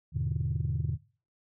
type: chord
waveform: sine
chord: E dominant seventh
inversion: none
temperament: just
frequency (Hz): 82.41 / 103.01 / 123.61 / 148.33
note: E2 / G#2 / B2 / D3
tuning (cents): 0 / -14 / +2 / +18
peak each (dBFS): -33 / -34 / -32 / -32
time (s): 0.12-0.98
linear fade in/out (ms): 50
effects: noise-tail reverb RT60 0.4 s tail -22 dB re dry + tanh soft clip ceiling -21 dBFS